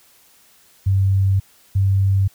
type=tone pair in turn; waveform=sine; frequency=96.9 / 97.33 Hz; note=G2 / G2; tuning=-20 / -12 cents; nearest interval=unison; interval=8 cents; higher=second; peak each=-13 dBFS; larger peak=neither; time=0.86-1.4 / 1.75-2.28 s; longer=first; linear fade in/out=10 ms; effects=white hiss -53 dBFS RMS until 2.34 s